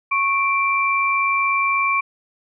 sine tone pair together, 1100.9 / 2349 Hz, C#6 / D7, -12 / 0 cents, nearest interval octave + minor second, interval 1312 cents, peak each -19 dBFS, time 0.11-2.01 s, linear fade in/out 10 ms, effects none

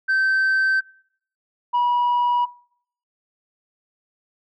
sine tone pair in turn, 1549 / 970.2 Hz, G6 / B5, -21 / -31 cents, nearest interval minor sixth, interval 810 cents, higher first, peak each -14 dBFS, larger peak neither, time 0.08-0.81 / 1.73-2.46 s, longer neither, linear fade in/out 20 ms, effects noise-tail reverb RT60 0.6 s tail -23 dB re dry + tanh soft clip ceiling -15 dBFS

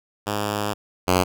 5% pulse tone pair in turn, 103.83 / 91.37 Hz, G#2 / F#2, 0 / -21 cents, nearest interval major second, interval 221 cents, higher first, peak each -12 / -5 dBFS, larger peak second, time 0.26-0.74 / 1.07-1.24 s, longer first, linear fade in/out 20 ms, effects none

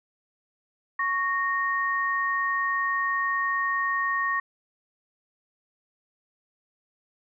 sine tone pair together, 1108.7 / 1854.8 Hz, C#6 / A#6, 0 / -9 cents, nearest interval major sixth, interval 891 cents, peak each -26 dBFS, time 0.99-4.4 s, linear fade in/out 5 ms, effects none

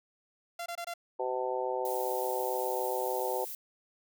sawtooth tone bursts, 688 Hz, F5, 26 cents flat, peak -32 dBFS, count 4, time 0.59-0.939 s, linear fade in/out 5 ms, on 70 ms, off 23 ms
harmonic tone, 127.1 Hz, C3, 50 cents flat, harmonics 3 / 4 / 5 / 6 / 7, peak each -36 / -34 / -39 / -39 / -36 dBFS, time 1.19-3.45 s, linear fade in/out 10 ms
violet noise, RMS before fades -41 dBFS, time 1.85-3.55 s, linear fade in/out 2 ms
effects none

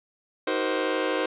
sawtooth chord, C half-diminished seventh, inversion first, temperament just, 314 / 376.7 / 470.9 / 523.3 Hz, Eb4 / Gb4 / Bb4 / C5, +16 / +31 / +18 / 0 cents, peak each -26 / -27 / -26 / -24 dBFS, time 0.47-1.26 s, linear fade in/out 5 ms, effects resampled to 8000 Hz + 9-bit

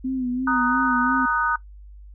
sine tone with vibrato, 254.7 Hz, C4, 46 cents flat, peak -22 dBFS, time 0.04-1.26 s, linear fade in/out 10 ms, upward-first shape sine, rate 2.9 Hz, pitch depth 60 cents each way
sine chord, D# minor, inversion second, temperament just, 933.4 / 1244.5 / 1493.4 Hz, A#5 / D#6 / F#6, +2 / 0 / +16 cents, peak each -25 / -23 / -22 dBFS, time 0.47-1.56 s, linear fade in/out 5 ms
effects noise-tail reverb RT60 0.1 s tail -18 dB re dry + added 50 Hz sine -40 dBFS peak until 2.14 s

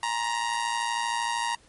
sawtooth tone with amplitude modulation, 939 Hz, A#5, 12 cents sharp, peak -19 dBFS, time 0.03-1.55 s, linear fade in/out 2 ms, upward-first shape sine, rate 113 Hz, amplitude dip 70%, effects pink hiss -58 dBFS RMS until 1.68 s + MP3 48 kbps

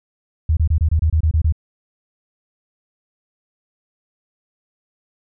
sine tone bursts, 78.9 Hz, D#2, 25 cents sharp, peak -12 dBFS, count 10, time 0.49-1.524 s, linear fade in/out 5 ms, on 80 ms, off 26 ms, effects none

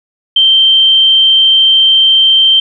sine tone, 3133 Hz, G7, 2 cents flat, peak -4 dBFS, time 0.36-2.6 s, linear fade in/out 5 ms, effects none

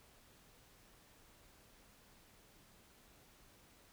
silence, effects pink hiss -65 dBFS RMS until 3.92 s

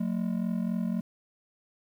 triangle ring-modulated tone, 204.6 Hz, G#3, 26 cents flat, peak -22 dBFS, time 0-1.01 s, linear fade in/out 5 ms, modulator 21.9 Hz, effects 10-bit

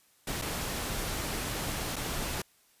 pink noise with dropouts, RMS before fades -34 dBFS, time 0.27-2.42 s, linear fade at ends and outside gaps 5 ms, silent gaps 0.416-0.42 / 1.959-1.963 s, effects white hiss -65 dBFS RMS until 2.8 s + resampled to 32000 Hz

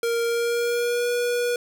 square tone with pitch glide, 466.2 to 483.5 Hz, A#4 to B4, 0 to -37 cents, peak -22 dBFS, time 0.03-1.56 s, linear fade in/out 2 ms, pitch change +63 cents, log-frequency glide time 0.25-1.1 s, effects none

